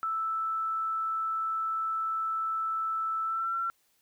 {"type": "tone with pitch glide", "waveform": "sine", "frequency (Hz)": [1318.5, 1354], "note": ["E6", "E6"], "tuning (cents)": [0, 46], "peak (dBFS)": -28, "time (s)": [0.03, 3.7], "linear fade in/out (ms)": 0, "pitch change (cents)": 46, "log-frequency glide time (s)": [3.24, 3.53], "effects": ["white hiss -70 dBFS RMS until 4.01 s"]}